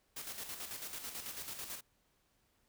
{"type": "noise with tremolo", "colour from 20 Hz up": "white", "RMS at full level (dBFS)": -43, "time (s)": [0.16, 1.81], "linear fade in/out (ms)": 10, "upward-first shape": "square", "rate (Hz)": 9.1, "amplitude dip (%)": 50, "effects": ["pink hiss -75 dBFS RMS until 2.68 s"]}